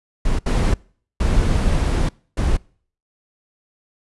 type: noise bursts at uneven times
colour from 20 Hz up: brown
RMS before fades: -17 dBFS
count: 4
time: 0.25-0.39 / 0.46-0.74 / 1.2-2.09 / 2.37-2.57 s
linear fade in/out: 5 ms
effects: noise-tail reverb RT60 0.5 s tail -25 dB re dry + resampled to 24000 Hz